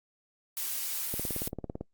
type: noise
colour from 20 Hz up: blue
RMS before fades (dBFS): -34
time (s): 0.57-1.48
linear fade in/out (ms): 0
type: click train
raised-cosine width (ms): 2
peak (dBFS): -22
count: 13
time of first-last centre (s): 1.14-1.81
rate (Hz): 17.9
effects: noise-tail reverb RT60 0.1 s tail -24 dB re dry + Opus 48 kbps